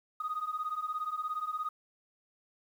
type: beating tone pair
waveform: sine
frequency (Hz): 1234 / 1251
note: D#6 / D#6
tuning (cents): -15 / +9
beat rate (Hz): 17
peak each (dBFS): -36 / -34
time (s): 0.2-1.69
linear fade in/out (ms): 5
effects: tanh soft clip ceiling -27 dBFS + 10-bit